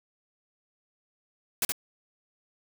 white noise with echo, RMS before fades -26 dBFS, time 1.62-1.65 s, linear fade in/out 2 ms, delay 71 ms, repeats 1, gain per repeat -3 dB, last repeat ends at 1.721 s, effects none

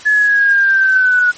sine linear sweep, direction down, 1715 to 1456 Hz, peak -8 dBFS, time 0.05-1.32 s, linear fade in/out 20 ms, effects white hiss -35 dBFS RMS until 1.37 s + MP3 32 kbps

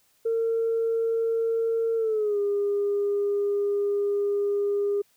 sine tone with pitch glide, 455.5 to 405.8 Hz, A#4 to G#4, -40 to -40 cents, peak -21 dBFS, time 0.25-5.02 s, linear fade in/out 10 ms, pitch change -200 cents, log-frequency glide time 1.96-2.39 s, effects tanh soft clip ceiling -18 dBFS + white hiss -65 dBFS RMS until 5.16 s

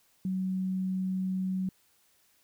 sine tone, 187.4 Hz, F#3, 22 cents sharp, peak -28 dBFS, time 0.25-1.69 s, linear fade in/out 2 ms, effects white hiss -67 dBFS RMS until 2.43 s

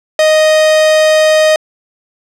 45% pulse tone, 622.3 Hz, D#5, in tune, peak -6 dBFS, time 0.19-1.56 s, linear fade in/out 2 ms, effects low-pass 8000 Hz 12 dB/octave

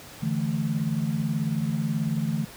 sine chord, D suspended second, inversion none, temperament just, 146.83 / 165.19 / 220.2 Hz, D3 / E3 / A3, 0 / +4 / +2 cents, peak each -28 dBFS, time 0.22-2.45 s, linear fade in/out 10 ms, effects pink hiss -44 dBFS RMS until 2.56 s + high-pass 60 Hz 12 dB/octave

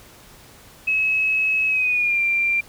sine tone with pitch glide, 2572 to 2372 Hz, E7 to D7, -43 to +17 cents, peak -17 dBFS, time 0.87-2.61 s, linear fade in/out 10 ms, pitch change -140 cents, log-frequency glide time 1.67-2.21 s, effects pink hiss -47 dBFS RMS until 2.68 s

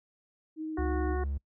sine tone with vibrato, 313.8 Hz, D#4, 15 cents sharp, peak -33 dBFS, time 0.56-1.17 s, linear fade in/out 50 ms, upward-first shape sine, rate 16 Hz, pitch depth 10 cents each way
harmonic tone, 366.3 Hz, F#4, 17 cents flat, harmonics 1 / 2 / 3 / 4 / 5, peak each -33 / -39 / -43 / -45 / -47 dBFS, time 0.77-1.24 s, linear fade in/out 5 ms
triangle tone, 69.9 Hz, C#2, 15 cents sharp, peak -28 dBFS, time 0.78-1.38 s, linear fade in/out 10 ms
effects noise-tail reverb RT60 0.1 s tail -24 dB re dry

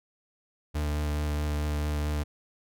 40% pulse tone with vibrato, 74.6 Hz, D2, 28 cents sharp, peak -26 dBFS, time 0.74-2.24 s, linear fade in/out 20 ms, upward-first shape triangle, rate 4.6 Hz, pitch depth 17 cents each way, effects none

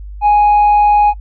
sine tone with tanh clipping, 830.6 Hz, G#5, in tune, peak -7 dBFS, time 0.21-1.14 s, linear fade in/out 50 ms, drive 1 dB, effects noise-tail reverb RT60 0.1 s tail -23 dB re dry + added 50 Hz sine -26 dBFS peak until 1.2 s

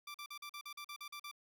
15% pulse tone bursts, 1174.7 Hz, D6, in tune, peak -39 dBFS, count 11, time 0.07-1.314 s, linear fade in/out 5 ms, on 74 ms, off 43 ms, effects none

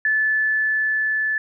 sine tone with level ramp, 1739 Hz, A6, 21 cents flat, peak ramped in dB -16 to -19 dBFS, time 0.05-1.38 s, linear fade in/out 2 ms, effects none

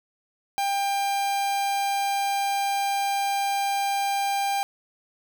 45% pulse tone, 796 Hz, G5, 26 cents sharp, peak -23 dBFS, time 0.58-4.63 s, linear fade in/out 0 ms, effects none

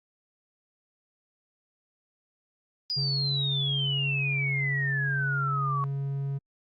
sine exponential sweep, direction down, 4969 to 1111 Hz, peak -27 dBFS, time 2.9-5.84 s, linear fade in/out 0 ms
triangle tone, 138.59 Hz, C#3, in tune, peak -26 dBFS, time 2.96-6.39 s, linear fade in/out 20 ms
effects Opus 48 kbps

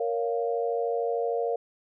sine chord, Bb minor, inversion none, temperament just, 466.2 / 559.4 / 699.2 Hz, Bb4 / Db5 / F5, 0 / +16 / +2 cents, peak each -27 / -32 / -31 dBFS, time 0-1.56 s, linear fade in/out 5 ms, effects none

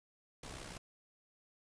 pink noise with amplitude modulation, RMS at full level -45 dBFS, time 0.43-0.78 s, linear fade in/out 5 ms, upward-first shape sine, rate 65.9 Hz, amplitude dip 60%, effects resampled to 22050 Hz

